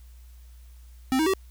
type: tone with pitch steps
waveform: square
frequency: 261.6 / 316.5 / 383 Hz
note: C4 / D#4 / G4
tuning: 0 / +30 / -40 cents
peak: -21 dBFS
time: 1.12-1.336 s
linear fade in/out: 0 ms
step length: 72 ms
effects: added 60 Hz sine -45 dBFS peak until 1.5 s + white hiss -62 dBFS RMS until 1.5 s